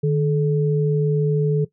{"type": "tone pair together", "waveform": "sine", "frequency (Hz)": [152.03, 430], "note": ["D#3", "A4"], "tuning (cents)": [-40, -40], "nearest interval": "octave + tritone", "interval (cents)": 1800, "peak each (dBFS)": [-17, -21], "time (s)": [0.03, 1.65], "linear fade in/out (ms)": 10, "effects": ["noise-tail reverb RT60 0.1 s tail -17 dB re dry"]}